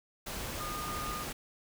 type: tone in noise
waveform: sine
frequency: 1221 Hz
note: D#6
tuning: 33 cents flat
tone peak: -38 dBFS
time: 0.6-1.24 s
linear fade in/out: 10 ms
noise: pink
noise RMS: -39 dBFS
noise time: 0.26-1.33 s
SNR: -2 dB
effects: none